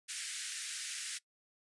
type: band-pass noise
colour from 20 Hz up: white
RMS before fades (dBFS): -42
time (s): 0.08-1.19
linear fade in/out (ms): 20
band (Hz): 1500 to 10000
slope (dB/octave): 48
effects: noise-tail reverb RT60 0.1 s tail -21 dB re dry + resampled to 24000 Hz